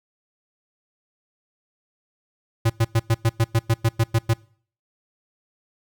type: tone bursts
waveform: square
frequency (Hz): 113.7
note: A#2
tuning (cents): -43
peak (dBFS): -16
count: 12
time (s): 2.65-4.338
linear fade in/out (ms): 10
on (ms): 49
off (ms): 100
effects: noise-tail reverb RT60 0.5 s tail -24 dB re dry